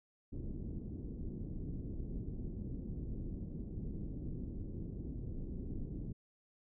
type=low-pass noise; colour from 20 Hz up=pink; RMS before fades=-42 dBFS; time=0.32-6.13 s; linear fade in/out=10 ms; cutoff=330 Hz; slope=24 dB/octave; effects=none